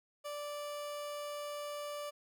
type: tone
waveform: 30% pulse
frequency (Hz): 585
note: D5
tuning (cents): -7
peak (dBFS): -37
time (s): 0.24-2.11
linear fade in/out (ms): 20
effects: none